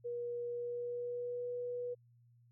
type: tone with pitch glide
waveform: sine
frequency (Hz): 479.3 to 488.5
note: A#4 to B4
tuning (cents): +48 to -19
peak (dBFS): -37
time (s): 0.04-1.95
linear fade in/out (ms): 20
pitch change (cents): +33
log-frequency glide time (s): 0.47-1.49
effects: added 119 Hz sine -63 dBFS peak until 2.51 s